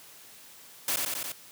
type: noise with echo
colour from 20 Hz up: white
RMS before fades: -28 dBFS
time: 0.88-0.96 s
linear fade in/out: 2 ms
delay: 90 ms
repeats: 4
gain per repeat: -2 dB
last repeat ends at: 1.32 s
effects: white hiss -51 dBFS RMS until 1.51 s + high-pass 100 Hz 12 dB/octave